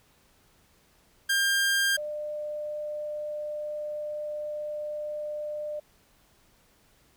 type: tone pair in turn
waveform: sawtooth / sine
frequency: 1600 / 599.3 Hz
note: G6 / D5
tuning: +35 / +35 cents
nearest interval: octave + perfect fourth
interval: 1700 cents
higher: first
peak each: -19 / -31 dBFS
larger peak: first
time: 1.29-1.97 / 1.97-5.8 s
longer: second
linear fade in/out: 10 ms
effects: pink hiss -63 dBFS RMS until 7.16 s